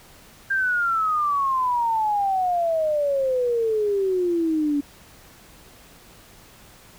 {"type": "exponential sweep", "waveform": "sine", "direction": "down", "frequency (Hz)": [1601, 283.4], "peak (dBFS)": -19, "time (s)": [0.5, 4.81], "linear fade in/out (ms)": 10, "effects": ["pink hiss -49 dBFS RMS until 6.98 s"]}